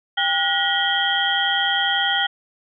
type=tone cluster; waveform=sine; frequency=796 / 1445 / 1910 / 3111 / 3281 Hz; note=G5 / F#6 / A#6 / G7 / G#7; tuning=+26 / -41 / +42 / -14 / -22 cents; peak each=-24 dBFS; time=0.17-2.27 s; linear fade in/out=10 ms; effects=none